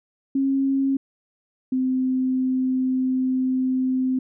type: tone pair in turn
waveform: sine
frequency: 271.2 / 258.4 Hz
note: C#4 / C4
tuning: -38 / -21 cents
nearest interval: minor second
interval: 83 cents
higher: first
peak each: -18 / -19 dBFS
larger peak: first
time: 0.35-0.97 / 1.72-4.19 s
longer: second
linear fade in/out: 5 ms
effects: none